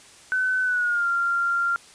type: tone with pitch glide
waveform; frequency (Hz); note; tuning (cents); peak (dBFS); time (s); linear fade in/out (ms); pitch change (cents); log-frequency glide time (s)
sine; 1513 to 1387.4; F#6 to F6; +38 to -12; -20; 0.32-1.76; 0; -150; 0.63-1.07
effects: white hiss -49 dBFS RMS until 1.94 s + resampled to 22050 Hz